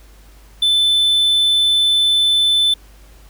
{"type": "tone", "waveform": "triangle", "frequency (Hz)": 3520, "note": "A7", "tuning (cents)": 0, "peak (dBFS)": -10, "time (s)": [0.62, 2.74], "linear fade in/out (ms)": 5, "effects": ["added 50 Hz sine -42 dBFS peak until 3.29 s", "pink hiss -50 dBFS RMS until 3.29 s"]}